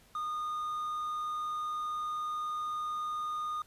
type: tone with quantisation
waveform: triangle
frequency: 1226 Hz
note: D#6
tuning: 26 cents flat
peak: -31 dBFS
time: 0.15-3.62 s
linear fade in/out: 2 ms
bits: 10
effects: pink hiss -62 dBFS RMS until 3.66 s + resampled to 32000 Hz